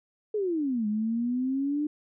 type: exponential two-way sweep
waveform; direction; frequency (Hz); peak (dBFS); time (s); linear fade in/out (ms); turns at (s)
sine; down then up; 438.5 to 207.7 to 302.6; -25; 0.34-1.87; 5; 0.87
effects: none